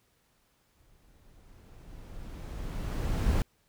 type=noise with exponential growth; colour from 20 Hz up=brown; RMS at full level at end=-25 dBFS; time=0.75-3.42 s; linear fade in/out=0 ms; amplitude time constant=580 ms; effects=pink hiss -70 dBFS RMS until 3.68 s